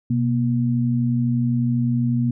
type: tone pair together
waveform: sine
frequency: 126.02 / 237.9 Hz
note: B2 / A#3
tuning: +35 / +35 cents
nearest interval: major seventh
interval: 1100 cents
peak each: -20 dBFS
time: 0.1-2.31 s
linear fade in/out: 5 ms
effects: none